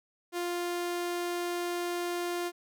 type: tone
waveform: sawtooth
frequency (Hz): 350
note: F4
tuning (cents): +4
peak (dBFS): -27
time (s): 0.32-2.52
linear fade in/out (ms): 50
effects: none